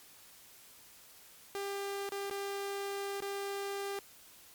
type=tone with dropouts; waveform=sawtooth; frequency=398.1 Hz; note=G4; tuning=27 cents sharp; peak=-32 dBFS; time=1.55-3.99 s; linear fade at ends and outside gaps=0 ms; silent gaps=2.091-2.121 / 2.299-2.31 / 3.204-3.222 s; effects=white hiss -57 dBFS RMS until 4.54 s + MP3 96 kbps